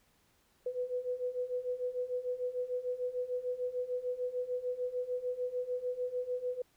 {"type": "beating tone pair", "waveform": "sine", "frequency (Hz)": [493.9, 500.6], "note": ["B4", "B4"], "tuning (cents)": [0, 23], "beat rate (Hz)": 6.7, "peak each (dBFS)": [-38, -35], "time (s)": [0.66, 6.62], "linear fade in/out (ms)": 5, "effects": ["pink hiss -70 dBFS RMS until 6.76 s"]}